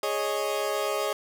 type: chord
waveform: 30% pulse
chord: Ab suspended fourth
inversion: none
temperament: equal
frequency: 415.3 / 554.4 / 622.3 Hz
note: Ab4 / Db5 / Eb5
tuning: 0 / 0 / 0 cents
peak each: -28 dBFS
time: 0.03-1.13 s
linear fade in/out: 2 ms
effects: none